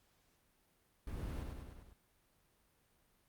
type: noise with echo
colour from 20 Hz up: brown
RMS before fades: -44 dBFS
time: 1.07-1.43 s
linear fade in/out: 2 ms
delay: 100 ms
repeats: 5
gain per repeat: -3 dB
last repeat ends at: 1.93 s
effects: pink hiss -74 dBFS RMS until 3.28 s + Opus 48 kbps